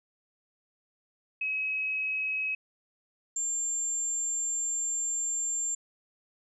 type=tone pair in turn; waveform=sine; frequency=2554 / 7331 Hz; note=D#7 / A#8; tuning=+45 / -30 cents; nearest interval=octave + tritone; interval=1825 cents; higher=second; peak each=-28 dBFS; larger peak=neither; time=1.41-2.55 / 3.36-5.75 s; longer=second; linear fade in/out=5 ms; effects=none